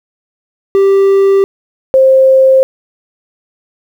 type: tone pair in turn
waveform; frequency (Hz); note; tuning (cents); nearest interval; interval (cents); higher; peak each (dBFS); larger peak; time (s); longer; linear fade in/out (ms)
triangle / sine; 392 / 528.6; G4 / C5; 0 / +18; perfect fourth; 518; second; -3; neither; 0.75-1.44 / 1.94-2.63; neither; 0
effects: 7-bit